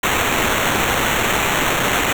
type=noise with sample-and-hold; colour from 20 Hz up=violet; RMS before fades=-18 dBFS; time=0.03-2.13 s; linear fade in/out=5 ms; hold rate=4900 Hz; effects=none